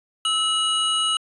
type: tone pair together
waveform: square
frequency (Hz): 1301 / 2913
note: E6 / F#7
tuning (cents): -23 / -28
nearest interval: octave + major second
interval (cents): 1395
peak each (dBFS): -26 / -21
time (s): 0.25-1.17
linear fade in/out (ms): 2
effects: resampled to 24000 Hz